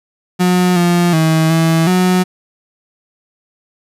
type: tone with pitch steps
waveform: 35% pulse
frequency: 180.5 / 174.3 / 159.9 / 163.2 / 182.8 Hz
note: F#3 / F3 / D#3 / E3 / F#3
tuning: -43 / -3 / +48 / -17 / -21 cents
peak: -8 dBFS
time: 0.39-2.24 s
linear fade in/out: 20 ms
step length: 370 ms
effects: resampled to 32000 Hz